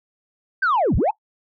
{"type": "linear two-way sweep", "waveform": "sine", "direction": "down then up", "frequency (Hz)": [1600, 31.14, 927], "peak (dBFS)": -14, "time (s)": [0.62, 1.11], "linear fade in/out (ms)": 10, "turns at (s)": 0.96, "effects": ["noise-tail reverb RT60 0.1 s tail -21 dB re dry", "tanh soft clip ceiling -13 dBFS"]}